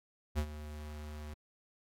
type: tone with ADSR envelope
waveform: square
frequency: 75.3 Hz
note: D2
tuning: 44 cents sharp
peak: -29 dBFS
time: 0.35-1.34 s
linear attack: 34 ms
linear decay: 71 ms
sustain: -14 dB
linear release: 4 ms
effects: AAC 48 kbps